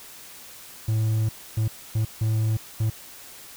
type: tone bursts at uneven times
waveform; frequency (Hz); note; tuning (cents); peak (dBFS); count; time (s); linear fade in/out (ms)
triangle; 110; A2; 0; -18; 5; 0.88-1.29 / 1.57-1.68 / 1.95-2.05 / 2.21-2.57 / 2.8-2.9; 5
effects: white hiss -44 dBFS RMS until 3.56 s